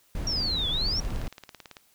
brown noise, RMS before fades -31 dBFS, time 0.15-1.28 s, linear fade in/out 2 ms
sine exponential two-way sweep, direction down then up, 5670 to 3322 to 5670 Hz, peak -26 dBFS, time 0.27-1 s, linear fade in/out 2 ms, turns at 0.69 s
click train, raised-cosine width 0.2 ms, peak -25 dBFS, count 14, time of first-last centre 1.05-1.768 s, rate 18.1 Hz
effects white hiss -63 dBFS RMS until 1.94 s

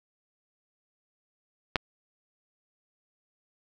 clicks, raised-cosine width 0.3 ms, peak -6 / -25 dBFS, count 2, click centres 1.758 / 1.765 s, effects none

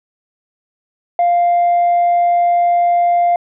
sine tone, 698 Hz, F5, 1 cent flat, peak -8 dBFS, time 1.19-3.36 s, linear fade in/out 2 ms, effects tanh soft clip ceiling -8 dBFS

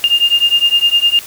sine beating tone pair, 2812 / 2821.8 Hz, F7 / F7, +11 / +17 cents, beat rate 9.8 Hz, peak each -12 dBFS, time 0.04-1.19 s, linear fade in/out 0 ms, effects white hiss -32 dBFS RMS until 1.26 s

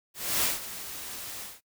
white noise with ADSR envelope, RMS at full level -25 dBFS, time 0.14-1.61 s, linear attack 290 ms, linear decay 160 ms, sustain -14 dB, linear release 190 ms, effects noise-tail reverb RT60 0.1 s tail -22 dB re dry

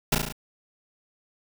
pink noise with echo, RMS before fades -21 dBFS, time 0.12-0.15 s, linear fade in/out 5 ms, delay 35 ms, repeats 5, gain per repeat -3 dB, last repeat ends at 0.325 s, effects none

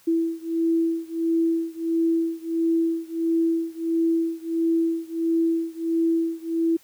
sine beating tone pair, 329.6 / 331.1 Hz, E4 / E4, 0 / +8 cents, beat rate 1.5 Hz, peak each -23 / -24 dBFS, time 0.07-6.77 s, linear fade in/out 10 ms, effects white hiss -56 dBFS RMS until 6.83 s

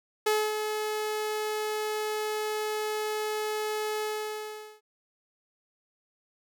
sawtooth tone with ADSR envelope, 427.7 Hz, A4, 49 cents flat, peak -18 dBFS, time 0.26-4.81 s, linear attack 8 ms, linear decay 250 ms, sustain -7 dB, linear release 790 ms, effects none

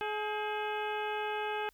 harmonic tone with a mistuned harmonic, 423.3 Hz, G#4, 33 cents sharp, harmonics 1 / 2 / 3 / 4 / 5 / 6 / 7 / 8, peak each -37 / -36 / -44 / -41 / -48 / -43 / -47 / -53 dBFS, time 0.01-1.69 s, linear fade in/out 0 ms, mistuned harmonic 4, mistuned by -89 cents, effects added 50 Hz sine -68 dBFS peak until 1.73 s + white hiss -69 dBFS RMS until 1.73 s

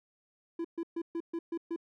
triangle tone bursts, 335.2 Hz, E4, 29 cents sharp, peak -30 dBFS, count 7, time 0.59-1.762 s, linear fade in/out 5 ms, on 56 ms, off 130 ms, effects none

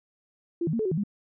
sine tone with pitch steps, 340.7 / 157.8 / 230 / 435.6 / 373.1 / 158.7 / 203.6 Hz, F4 / D#3 / A#3 / A4 / F#4 / D#3 / G#3, -43 / +25 / -23 / -17 / +14 / +35 / -34 cents, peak -24 dBFS, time 0.61-1.037 s, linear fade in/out 5 ms, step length 61 ms, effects none

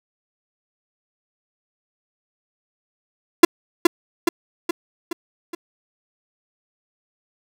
45% pulse tone with echo, 341.6 Hz, F4, 38 cents flat, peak -3 dBFS, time 3.43-3.45 s, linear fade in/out 5 ms, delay 420 ms, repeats 5, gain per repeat -5 dB, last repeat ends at 5.55 s, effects none

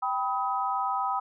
sine chord, G augmented, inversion none, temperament equal with one note detuned, 784 / 987.8 / 1267 Hz, G5 / B5 / D#6, 0 / 0 / +31 cents, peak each -30 dBFS, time 0.02-1.2 s, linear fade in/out 10 ms, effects none

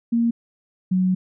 sine tone pair in turn, 233.1 / 185.01 Hz, A#3 / F#3, 0 / 0 cents, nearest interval major third, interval 400 cents, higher first, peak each -16 dBFS, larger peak neither, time 0.12-0.31 / 0.91-1.15 s, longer second, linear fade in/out 10 ms, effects none

